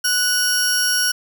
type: tone pair together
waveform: sawtooth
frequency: 1480 / 5580 Hz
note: F#6 / F8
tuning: 0 / -2 cents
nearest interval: octave + major seventh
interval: 2298 cents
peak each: -16 dBFS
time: 0.04-1.12 s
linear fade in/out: 10 ms
effects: none